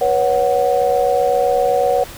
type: chord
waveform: sine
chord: B suspended second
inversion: none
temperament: equal with one note detuned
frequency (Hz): 486.5 / 554.4 / 740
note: B4 / C#5 / F#5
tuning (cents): -26 / 0 / 0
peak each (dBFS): -17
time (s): 0.01-2.04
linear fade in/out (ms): 5
effects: pink hiss -35 dBFS RMS until 2.17 s